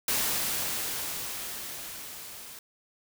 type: noise with level ramp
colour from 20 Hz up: white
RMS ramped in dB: -27 to -45 dBFS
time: 0.08-2.59 s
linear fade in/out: 2 ms
effects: none